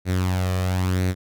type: tone with flanger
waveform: sawtooth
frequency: 92.1 Hz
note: F#2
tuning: 7 cents flat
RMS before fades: -22 dBFS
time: 0.05-1.15 s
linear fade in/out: 50 ms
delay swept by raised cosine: 0.48 to 1.68 ms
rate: 1 Hz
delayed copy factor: +0.55
effects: none